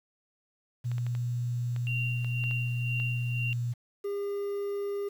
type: tone with pitch glide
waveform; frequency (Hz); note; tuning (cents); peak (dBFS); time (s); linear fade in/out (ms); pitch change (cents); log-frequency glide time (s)
sine; 121 to 120.16; B2 to B2; -35 to -47; -28; 0.84-3.74; 20; -12; 3.32-3.43
type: clicks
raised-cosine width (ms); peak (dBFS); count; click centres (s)
0.3; -29; 9; 0.916 / 0.982 / 1.066 / 1.151 / 1.763 / 2.246 / 2.439 / 2.511 / 3
type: tone with tremolo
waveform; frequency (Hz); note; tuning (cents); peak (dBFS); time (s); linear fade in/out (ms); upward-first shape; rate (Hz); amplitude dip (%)
sine; 2764; F7; -19; -31; 1.87-3.53; 0; sine; 2; 65
type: tone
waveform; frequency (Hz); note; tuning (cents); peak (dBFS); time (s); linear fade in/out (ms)
triangle; 403.4; G4; +50; -28; 4.04-5.09; 10
effects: 9-bit